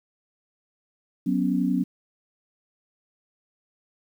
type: chord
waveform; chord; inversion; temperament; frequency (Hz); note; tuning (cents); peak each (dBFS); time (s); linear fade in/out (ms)
sine; F# suspended fourth; none; just; 185 / 246.7 / 277.5; F#3 / B3 / C#4; 0 / -2 / +2; -25; 1.26-1.84; 10
effects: 9-bit